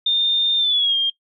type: tone with pitch glide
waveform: sine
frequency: 3624 to 3210 Hz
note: A#7 to G7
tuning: -50 to +40 cents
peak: -15 dBFS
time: 0.06-1.1 s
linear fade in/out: 5 ms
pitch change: -210 cents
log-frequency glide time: 0.57-0.96 s
effects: noise-tail reverb RT60 0.1 s tail -20 dB re dry